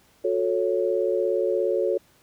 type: chord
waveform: sine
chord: F# minor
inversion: none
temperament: equal with one note detuned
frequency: 363 / 440 / 554.4 Hz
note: F#4 / A4 / C#5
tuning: -33 / 0 / 0 cents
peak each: -25 dBFS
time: 0.24-1.98 s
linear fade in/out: 10 ms
effects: pink hiss -59 dBFS RMS until 2.22 s + high-pass 60 Hz 12 dB/octave